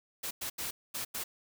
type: noise bursts at uneven times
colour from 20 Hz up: white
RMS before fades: -37 dBFS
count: 5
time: 0.23-0.31 / 0.41-0.5 / 0.58-0.71 / 0.94-1.05 / 1.14-1.24 s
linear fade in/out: 10 ms
effects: none